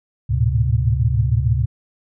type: tone cluster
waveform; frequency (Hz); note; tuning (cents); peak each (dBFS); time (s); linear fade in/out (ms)
sine; 73 / 107 / 113.6 / 129; D2 / A2 / A#2 / C3; -10 / -48 / -44 / -24; -20; 0.29-1.66; 20
effects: none